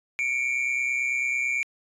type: tone pair together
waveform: triangle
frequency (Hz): 2235 / 2364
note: C#7 / D7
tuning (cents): +14 / +11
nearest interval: minor second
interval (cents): 97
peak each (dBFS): -26 / -24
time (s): 0.19-1.63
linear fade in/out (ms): 0
effects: resampled to 24000 Hz